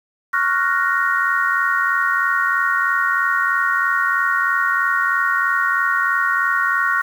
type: chord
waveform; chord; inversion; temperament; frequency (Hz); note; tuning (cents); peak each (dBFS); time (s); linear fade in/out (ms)
sine; Gb major seventh; second; equal; 1108.7 / 1396.9 / 1480 / 1864.7; Db6 / F6 / Gb6 / Bb6; 0 / 0 / 0 / 0; -21; 0.33-7.02; 10
effects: 7-bit